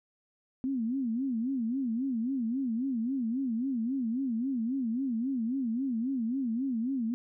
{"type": "tone with vibrato", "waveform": "sine", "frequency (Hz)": 246.9, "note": "B3", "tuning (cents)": 0, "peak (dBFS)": -28, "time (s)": [0.64, 7.14], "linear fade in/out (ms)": 0, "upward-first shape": "sine", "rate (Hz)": 3.7, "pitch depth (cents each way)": 190, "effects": []}